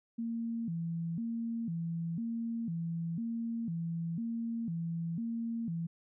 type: tone with vibrato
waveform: sine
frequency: 196 Hz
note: G3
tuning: in tune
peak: -33 dBFS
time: 0.18-5.87 s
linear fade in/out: 10 ms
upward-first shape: square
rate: 1 Hz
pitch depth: 280 cents each way
effects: none